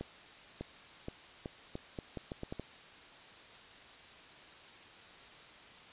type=accelerating click train; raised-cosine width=2 ms; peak=-26 dBFS; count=11; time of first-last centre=0.01-2.597 s; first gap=600 ms; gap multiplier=0.79; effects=white hiss -54 dBFS RMS until 5.92 s + resampled to 8000 Hz